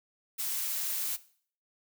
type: noise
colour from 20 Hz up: blue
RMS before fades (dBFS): -33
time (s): 0.38-1.17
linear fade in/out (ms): 20
effects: noise-tail reverb RT60 0.5 s tail -17 dB re dry